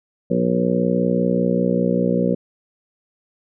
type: harmonic tone with a mistuned harmonic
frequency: 60.2 Hz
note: B1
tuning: 44 cents flat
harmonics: 2 / 3 / 4 / 5 / 6 / 7 / 8 / 9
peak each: -32 / -20 / -22 / -30 / -26 / -29 / -23 / -25 dBFS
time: 0.3-2.35 s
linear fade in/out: 10 ms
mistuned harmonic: 9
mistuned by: +16 cents
effects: none